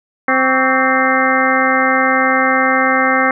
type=harmonic tone with a mistuned harmonic; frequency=261.6 Hz; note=C4; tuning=in tune; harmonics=1 / 2 / 3 / 4 / 5 / 6 / 7 / 8; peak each=-19 / -19 / -19 / -19 / -19 / -19 / -19 / -19 dBFS; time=0.28-3.31 s; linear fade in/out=2 ms; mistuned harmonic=4; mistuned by=+130 cents; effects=none